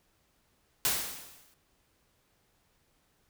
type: noise with exponential decay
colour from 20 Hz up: white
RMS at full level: -26 dBFS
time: 0.85-1.54 s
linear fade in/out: 0 ms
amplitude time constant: 150 ms
effects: pink hiss -71 dBFS RMS until 3.29 s